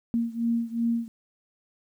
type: beating tone pair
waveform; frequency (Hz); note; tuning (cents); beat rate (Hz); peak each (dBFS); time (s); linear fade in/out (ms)
sine; 231.5 / 234.2; A#3 / A#3; -12 / +8; 2.7; -26 / -28; 0.14-1.08; 0
effects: 10-bit